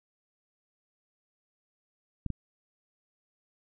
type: clicks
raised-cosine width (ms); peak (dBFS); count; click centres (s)
5; -20; 2; 2.263 / 2.303
effects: none